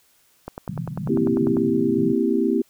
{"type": "click train", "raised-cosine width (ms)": 1, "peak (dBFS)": -17, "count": 12, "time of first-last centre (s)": [0.48, 1.569], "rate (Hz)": 10.1}
{"type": "band-pass noise", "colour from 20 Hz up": "pink", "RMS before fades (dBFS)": -30, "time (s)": [0.69, 2.13], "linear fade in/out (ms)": 5, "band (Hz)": [120, 200], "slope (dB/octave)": 48}
{"type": "chord", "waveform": "sine", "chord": "C dominant seventh", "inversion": "third", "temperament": "equal", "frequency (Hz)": [233.1, 261.6, 329.6, 392], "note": ["Bb3", "C4", "E4", "G4"], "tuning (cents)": [0, 0, 0, 0], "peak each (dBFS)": -23, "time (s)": [1.09, 2.62], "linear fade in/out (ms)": 5}
{"effects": ["white hiss -60 dBFS RMS until 2.69 s"]}